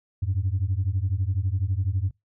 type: beating tone pair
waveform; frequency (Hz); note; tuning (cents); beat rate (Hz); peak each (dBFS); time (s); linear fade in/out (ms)
sine; 89.4 / 101.4; F2 / G#2; +41 / -41; 12; -24; 0.22-2.11; 10
effects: noise-tail reverb RT60 0.2 s tail -26 dB re dry + tanh soft clip ceiling -17 dBFS